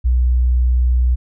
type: tone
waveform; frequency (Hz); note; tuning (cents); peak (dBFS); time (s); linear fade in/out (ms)
sine; 61.74; B1; 0; -11; 0.04-1.16; 20
effects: none